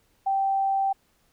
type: tone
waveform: sine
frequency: 780 Hz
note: G5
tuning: 9 cents flat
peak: -21 dBFS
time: 0.26-0.93 s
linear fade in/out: 10 ms
effects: pink hiss -66 dBFS RMS until 1.32 s